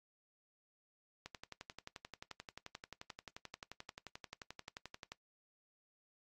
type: click train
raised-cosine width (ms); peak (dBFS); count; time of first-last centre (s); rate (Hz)
0.2; -29; 45; 1.26-5.12; 11.4
effects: noise-tail reverb RT60 0.1 s tail -18 dB re dry + AAC 48 kbps